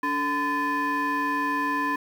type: tone with frequency modulation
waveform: sine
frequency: 1018 Hz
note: C6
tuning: 48 cents flat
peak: -21 dBFS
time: 0.03-1.96 s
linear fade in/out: 5 ms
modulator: 731 Hz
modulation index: 1.1
effects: tanh soft clip ceiling -21 dBFS + 8-bit